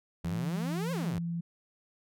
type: tone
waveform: sine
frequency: 169.5 Hz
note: E3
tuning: 49 cents sharp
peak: -31 dBFS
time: 0.24-1.41 s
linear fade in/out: 10 ms
type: exponential two-way sweep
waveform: sawtooth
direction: up then down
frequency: 76.6 to 554.4 to 76.6 Hz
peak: -32 dBFS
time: 0.24-1.19 s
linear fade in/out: 5 ms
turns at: 0.92 s
effects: none